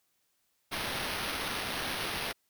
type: noise with sample-and-hold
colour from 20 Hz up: white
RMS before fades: -35 dBFS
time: 0.71-2.33 s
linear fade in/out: 20 ms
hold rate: 7350 Hz
effects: white hiss -75 dBFS RMS until 2.49 s